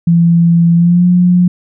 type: tone with pitch glide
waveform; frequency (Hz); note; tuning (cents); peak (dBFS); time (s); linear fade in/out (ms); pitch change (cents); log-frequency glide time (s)
sine; 169.2 to 178.43; E3 to F3; +45 to +37; -5; 0.07-1.48; 5; +92; 0.75-1.06
effects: none